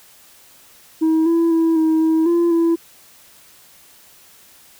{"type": "tone with pitch steps", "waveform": "sine", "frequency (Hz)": [319.5, 333.6, 327.7, 318.4, 320.6, 341.7, 333.7], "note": ["D#4", "E4", "E4", "D#4", "E4", "F4", "E4"], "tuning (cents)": [46, 21, -10, 40, -48, -38, 21], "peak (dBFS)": -10, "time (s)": [1.01, 2.76], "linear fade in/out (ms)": 20, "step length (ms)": 250, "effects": ["tanh soft clip ceiling -12 dBFS", "white hiss -48 dBFS RMS until 4.79 s"]}